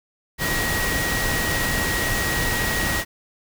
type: tone in noise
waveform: sine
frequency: 1900 Hz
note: A#6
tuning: 33 cents sharp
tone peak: -25 dBFS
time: 0.38-3.05 s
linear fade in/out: 50 ms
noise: pink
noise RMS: -24 dBFS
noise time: 0.38-3.05 s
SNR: -4 dB
effects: none